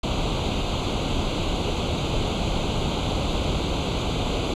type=noise with comb filter; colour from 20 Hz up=pink; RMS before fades=-24 dBFS; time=0.03-4.54 s; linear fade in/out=5 ms; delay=0.28 ms; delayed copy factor=+0.9; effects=low-pass 4000 Hz 12 dB/octave